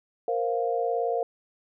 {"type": "chord", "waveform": "sine", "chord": "Bb suspended second", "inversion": "none", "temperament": "just", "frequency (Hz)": [466.2, 524.4, 699.2], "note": ["Bb4", "C5", "F5"], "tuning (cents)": [0, 4, 2], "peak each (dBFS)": [-27, -31, -28], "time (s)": [0.28, 1.23], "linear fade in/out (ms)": 2, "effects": []}